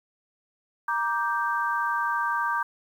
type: chord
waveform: sine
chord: G minor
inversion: first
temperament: just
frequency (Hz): 940.8 / 1176 / 1568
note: Bb5 / D6 / G6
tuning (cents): +16 / +2 / 0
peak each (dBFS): -28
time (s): 0.88-2.63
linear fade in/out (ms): 5
effects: 9-bit